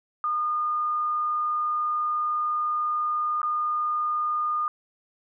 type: tone with dropouts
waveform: sine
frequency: 1219 Hz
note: D#6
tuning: 36 cents flat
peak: -23 dBFS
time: 0.24-4.68 s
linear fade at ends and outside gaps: 1 ms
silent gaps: 3.417-3.43 s
effects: none